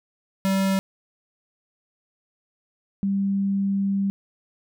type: tone pair in turn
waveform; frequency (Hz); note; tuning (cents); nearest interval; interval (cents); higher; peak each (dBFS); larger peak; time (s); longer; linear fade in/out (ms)
square / sine; 193 / 197.06; G3 / G3; -27 / +9; unison; 36; second; -20; neither; 0.45-0.79 / 3.03-4.1; second; 0
effects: none